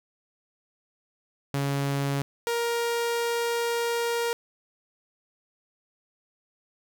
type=tone pair in turn; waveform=sawtooth; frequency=139.8 / 469.4 Hz; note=C#3 / A#4; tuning=+15 / +12 cents; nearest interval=octave + major sixth; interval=2097 cents; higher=second; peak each=-21 dBFS; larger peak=neither; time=1.54-2.22 / 2.47-4.33 s; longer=second; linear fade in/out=0 ms; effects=none